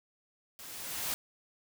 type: noise with level ramp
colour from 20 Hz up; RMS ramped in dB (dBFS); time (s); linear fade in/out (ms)
white; -48 to -33; 0.59-1.14; 0
effects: none

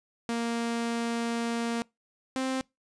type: tone pair in turn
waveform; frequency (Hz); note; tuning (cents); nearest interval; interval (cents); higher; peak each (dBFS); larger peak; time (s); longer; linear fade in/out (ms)
sawtooth; 233.1 / 262.1; A#3 / C4; 0 / +3; major second; 203; second; -24; neither; 0.29-1.82 / 2.36-2.61; first; 0
effects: noise-tail reverb RT60 0.2 s tail -24 dB re dry + resampled to 22050 Hz

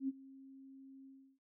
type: tone with ADSR envelope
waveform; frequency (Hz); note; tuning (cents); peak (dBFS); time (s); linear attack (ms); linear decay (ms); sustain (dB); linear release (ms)
sine; 268.7; C4; +46; -32; 0-1.39; 84; 31; -21; 330
effects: none

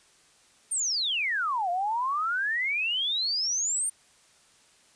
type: exponential two-way sweep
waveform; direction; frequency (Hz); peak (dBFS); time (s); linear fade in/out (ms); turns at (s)
sine; down then up; 9120 to 686 to 9120; -25; 0.71-3.9; 10; 1.7
effects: white hiss -60 dBFS RMS until 4.95 s + resampled to 22050 Hz

